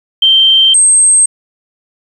sine tone pair in turn, 3136 / 8372 Hz, G7 / C9, 0 / 0 cents, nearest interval octave + perfect fourth, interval 1700 cents, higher second, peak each -4 dBFS, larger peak neither, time 0.22-0.74 / 0.74-1.26 s, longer neither, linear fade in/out 5 ms, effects 7-bit

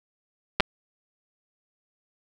clicks, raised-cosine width 0.3 ms, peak -3 dBFS, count 2, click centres 0.6 / 0.605 s, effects none

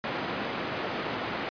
pink band-pass noise, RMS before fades -33 dBFS, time 0.04-1.49 s, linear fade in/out 0 ms, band 210 to 2700 Hz, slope 12 dB/octave, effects resampled to 11025 Hz

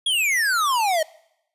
square exponential sweep, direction down, 3372 to 610 Hz, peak -19 dBFS, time 0.06-1.03 s, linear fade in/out 5 ms, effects noise-tail reverb RT60 0.8 s tail -23 dB re dry + resampled to 32000 Hz

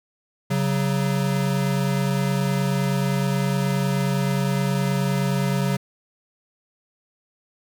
square tone pair together, 137.2 / 186.78 Hz, C#3 / F#3, -17 / +17 cents, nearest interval perfect fourth, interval 534 cents, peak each -23 / -24 dBFS, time 0.5-5.77 s, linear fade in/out 10 ms, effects none

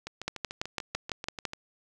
two click trains, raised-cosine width 0.2 ms, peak -20 / -13 dBFS, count 11 / 8, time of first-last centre 0.07-1.534 / 0.28-1.453 s, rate 6.83 / 5.97 Hz, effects none

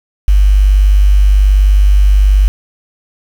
sine tone with quantisation, 49.4 Hz, G1, 14 cents sharp, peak -4 dBFS, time 0.28-2.48 s, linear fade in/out 0 ms, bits 5, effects none

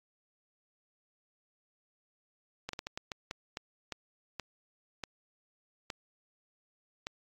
slowing click train, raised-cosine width 0.2 ms, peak -20 dBFS, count 13, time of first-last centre 2.69-7.069 s, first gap 43 ms, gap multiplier 1.35, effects AAC 64 kbps

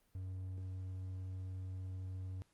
triangle tone, 93.3 Hz, F#2, 15 cents sharp, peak -39 dBFS, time 0.15-2.42 s, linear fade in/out 0 ms, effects pink hiss -75 dBFS RMS until 2.53 s + Opus 32 kbps

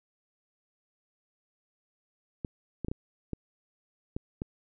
clicks, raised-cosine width 3 ms, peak -20 dBFS, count 7, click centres 2.448 / 2.847 / 2.884 / 2.915 / 3.333 / 4.165 / 4.419 s, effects none

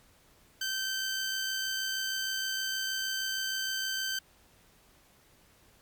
15% pulse tone with amplitude modulation, 1549 Hz, G6, 21 cents flat, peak -23 dBFS, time 0.61-4.19 s, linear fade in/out 5 ms, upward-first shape sine, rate 66.4 Hz, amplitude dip 25%, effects pink hiss -62 dBFS RMS until 5.81 s + MP3 96 kbps

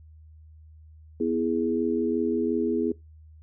sine chord, E major, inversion second, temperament equal, 246.9 / 329.6 / 415.3 Hz, B3 / E4 / G#4, 0 / 0 / 0 cents, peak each -27 dBFS, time 1.2-2.92 s, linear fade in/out 5 ms, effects noise-tail reverb RT60 0.2 s tail -21 dB re dry + added 78 Hz sine -47 dBFS peak until 3.42 s

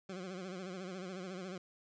20% pulse tone with vibrato, 185 Hz, F#3, in tune, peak -37 dBFS, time 0.09-1.58 s, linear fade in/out 5 ms, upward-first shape sine, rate 14 Hz, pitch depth 88 cents each way, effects resampled to 16000 Hz + 12-bit

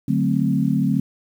sine chord, D dominant seventh, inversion none, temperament equal, 146.83 / 185 / 220 / 261.6 Hz, D3 / F#3 / A3 / C4, 0 / 0 / 0 / 0 cents, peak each -22 dBFS, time 0.08-1 s, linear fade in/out 5 ms, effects 8-bit

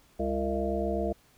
harmonic tone with a mistuned harmonic, 67.9 Hz, C#2, 35 cents flat, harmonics 1 / 3 / 5 / 7 / 9 / 10, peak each -34 / -34 / -34 / -34 / -34 / -34 dBFS, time 0.19-1.13 s, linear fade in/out 10 ms, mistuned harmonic 7, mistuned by -73 cents, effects pink hiss -62 dBFS RMS until 1.37 s

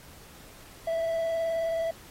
triangle tone with vibrato, 659.3 Hz, E5, in tune, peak -24 dBFS, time 0.87-1.91 s, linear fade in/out 5 ms, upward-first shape square, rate 19 Hz, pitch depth 12 cents each way, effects pink hiss -51 dBFS RMS until 2.1 s + AAC 48 kbps

